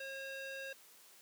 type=tone with band-pass filter; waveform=square; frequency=540 Hz; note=C#5; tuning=45 cents flat; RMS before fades=-45 dBFS; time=0-0.73 s; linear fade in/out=5 ms; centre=2200 Hz; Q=0.95; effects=white hiss -61 dBFS RMS until 1.21 s + high-pass 200 Hz 12 dB/octave